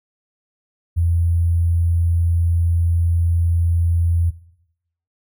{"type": "tone with sample-and-hold", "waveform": "sine", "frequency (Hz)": 84.8, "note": "E2", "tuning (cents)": 50, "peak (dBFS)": -14, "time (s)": [0.96, 4.31], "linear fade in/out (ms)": 20, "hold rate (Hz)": 11025, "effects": ["noise-tail reverb RT60 0.8 s tail -19 dB re dry"]}